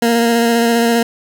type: tone with vibrato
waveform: 20% pulse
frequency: 233.1 Hz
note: A#3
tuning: in tune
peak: -6 dBFS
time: 0.02-1.03 s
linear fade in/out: 5 ms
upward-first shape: square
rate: 15 Hz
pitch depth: 15 cents each way
effects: none

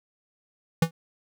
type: tone with exponential decay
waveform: square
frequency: 164.81 Hz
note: E3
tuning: in tune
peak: -15 dBFS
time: 0.82-0.91 s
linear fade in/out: 5 ms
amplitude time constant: 18 ms
effects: none

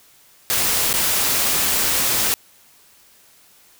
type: noise with dropouts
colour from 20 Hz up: white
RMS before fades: -19 dBFS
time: 0.5-2.34 s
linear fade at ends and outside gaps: 0 ms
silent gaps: 0.929-0.939 s
effects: white hiss -52 dBFS RMS until 3.79 s

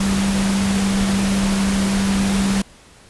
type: tone in noise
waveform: sine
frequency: 196 Hz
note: G3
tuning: in tune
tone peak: -16 dBFS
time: 0-2.62 s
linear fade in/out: 5 ms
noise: pink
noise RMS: -24 dBFS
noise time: 0-2.62 s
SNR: +5 dB
effects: pink hiss -47 dBFS RMS until 3.09 s + resampled to 24000 Hz

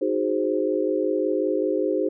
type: chord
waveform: sine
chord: Ab dominant seventh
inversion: second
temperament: equal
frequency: 311.1 / 370 / 415.3 / 523.3 Hz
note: Eb4 / Gb4 / Ab4 / C5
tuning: 0 / 0 / 0 / 0 cents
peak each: -26 dBFS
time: 0.01-2.09 s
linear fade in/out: 10 ms
effects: none

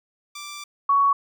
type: tone pair in turn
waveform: 10% pulse / sine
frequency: 1174.7 / 1118.6 Hz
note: D6 / C#6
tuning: 0 / +15 cents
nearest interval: minor second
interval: 85 cents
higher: first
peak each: -26 / -15 dBFS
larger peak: second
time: 0.35-0.64 / 0.89-1.13 s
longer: first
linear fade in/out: 5 ms
effects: none

